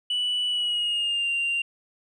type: tone with pitch glide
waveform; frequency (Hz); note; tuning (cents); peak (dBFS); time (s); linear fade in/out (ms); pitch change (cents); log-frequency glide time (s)
sine; 2960 to 2778; F#7 to F7; 0 to -10; -21; 0.1-1.62; 5; -110; 0.48-1.3
effects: tanh soft clip ceiling -21 dBFS